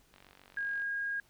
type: click train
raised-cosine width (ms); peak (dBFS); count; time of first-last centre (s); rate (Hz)
0.3; -39; 33; 0.14-0.819; 47.1
type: tone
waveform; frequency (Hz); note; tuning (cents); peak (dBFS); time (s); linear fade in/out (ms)
sine; 1630; G#6; -33; -32; 0.57-1.2; 2
effects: pink hiss -66 dBFS RMS until 1.29 s